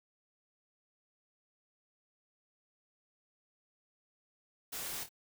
white noise with echo, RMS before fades -41 dBFS, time 4.72-5.04 s, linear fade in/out 10 ms, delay 26 ms, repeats 2, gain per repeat -8 dB, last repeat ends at 5.092 s, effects none

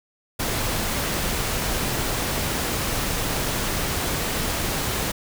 pink noise, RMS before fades -25 dBFS, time 0.39-5.12 s, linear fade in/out 10 ms, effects none

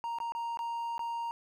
triangle tone with dropouts, 932.3 Hz, A#5, in tune, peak -31 dBFS, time 0.04-1.31 s, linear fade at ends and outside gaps 0 ms, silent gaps 0.186-0.202 / 0.321-0.35 / 0.572-0.591 / 0.98-0.993 s, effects none

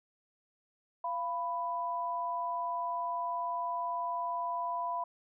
sine tone pair together, 689.7 / 992 Hz, F5 / B5, -22 / +7 cents, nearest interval tritone, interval 629 cents, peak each -37 / -33 dBFS, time 1.04-5.04 s, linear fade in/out 5 ms, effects none

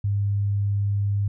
sine tone, 101 Hz, G#2, 48 cents flat, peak -20 dBFS, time 0.04-1.28 s, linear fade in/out 5 ms, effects none

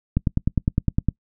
click train, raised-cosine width 5 ms, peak -6 dBFS, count 10, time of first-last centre 0.17-1.086 s, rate 9.82 Hz, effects noise-tail reverb RT60 0.1 s tail -24 dB re dry

